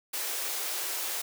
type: high-pass noise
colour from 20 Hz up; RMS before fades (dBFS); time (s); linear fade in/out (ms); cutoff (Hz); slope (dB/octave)
white; -33; 0.13-1.22; 10; 320; 96
effects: none